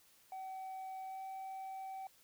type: tone with pitch glide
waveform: sine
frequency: 760 to 767.1 Hz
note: F#5 to G5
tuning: +46 to -38 cents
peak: -40 dBFS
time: 0.32-2.07 s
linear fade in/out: 2 ms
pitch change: +16 cents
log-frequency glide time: 1.02-1.23 s
effects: tanh soft clip ceiling -42 dBFS + white hiss -67 dBFS RMS until 2.23 s